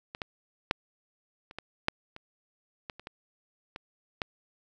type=clicks; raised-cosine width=0.3 ms; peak=-22 / -18 / -8 / -30 / -21 / -8 / -27 / -21 / -29 / -24 / -23 / -14 dBFS; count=12; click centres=0.149 / 0.218 / 0.711 / 1.511 / 1.586 / 1.884 / 2.164 / 2.898 / 2.996 / 3.071 / 3.761 / 4.218 s; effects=none